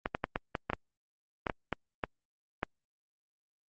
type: clicks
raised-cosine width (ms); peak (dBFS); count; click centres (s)
0.5; -15; 12; 0.059 / 0.149 / 0.241 / 0.359 / 0.552 / 0.7 / 0.733 / 1.468 / 1.498 / 1.727 / 2.038 / 2.631
effects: Opus 32 kbps